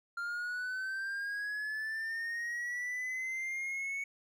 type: linear sweep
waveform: triangle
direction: up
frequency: 1389 to 2224 Hz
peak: -33 dBFS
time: 0.17-4.04 s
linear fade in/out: 5 ms
effects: none